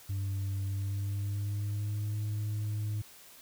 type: tone with pitch glide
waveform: sine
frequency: 97.8 to 105.43 Hz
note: G2 to G#2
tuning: -4 to +27 cents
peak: -28 dBFS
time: 0.09-3.02 s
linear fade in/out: 10 ms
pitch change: +131 cents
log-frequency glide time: 0.67-2.18 s
effects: tanh soft clip ceiling -30 dBFS + white hiss -54 dBFS RMS until 3.41 s